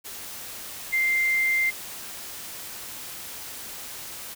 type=tone in noise; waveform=sine; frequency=2093 Hz; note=C7; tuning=in tune; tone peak=-20 dBFS; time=0.92-1.71 s; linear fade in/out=20 ms; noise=white; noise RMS=-38 dBFS; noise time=0.04-4.35 s; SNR=+15 dB; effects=none